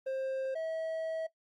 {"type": "tone pair in turn", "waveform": "triangle", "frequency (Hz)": [530, 645.2], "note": ["C5", "E5"], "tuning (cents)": [22, -37], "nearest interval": "minor third", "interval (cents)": 341, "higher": "second", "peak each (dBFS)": [-30, -31], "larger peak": "first", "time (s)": [[0.06, 0.55], [0.55, 1.27]], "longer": "second", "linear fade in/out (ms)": 10, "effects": ["noise-tail reverb RT60 0.1 s tail -17 dB re dry", "Opus 32 kbps"]}